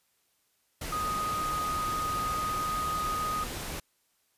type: tone in noise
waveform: sine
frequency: 1244.5 Hz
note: D#6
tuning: in tune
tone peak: -29 dBFS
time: 0.92-3.44 s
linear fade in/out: 5 ms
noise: pink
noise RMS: -37 dBFS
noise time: 0.81-3.8 s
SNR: +5 dB
effects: white hiss -72 dBFS RMS until 4.37 s + resampled to 32000 Hz